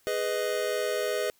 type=chord; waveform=square; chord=G# minor; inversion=none; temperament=just; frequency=415.3 / 498.4 / 623 Hz; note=G#4 / B4 / D#5; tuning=0 / +16 / +2 cents; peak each=-32 dBFS; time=0.07-1.3 s; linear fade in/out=0 ms; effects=white hiss -65 dBFS RMS until 1.39 s